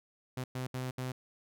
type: tone bursts at uneven times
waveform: sawtooth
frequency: 128.1 Hz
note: C3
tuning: 36 cents flat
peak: -31 dBFS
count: 4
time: 0.37-0.44 / 0.55-0.67 / 0.74-0.91 / 0.98-1.12 s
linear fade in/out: 5 ms
effects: none